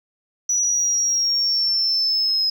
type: exponential sweep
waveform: sine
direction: down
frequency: 5900 to 5100 Hz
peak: -16 dBFS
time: 0.49-2.5 s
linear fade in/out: 5 ms
effects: tanh soft clip ceiling -13 dBFS + 9-bit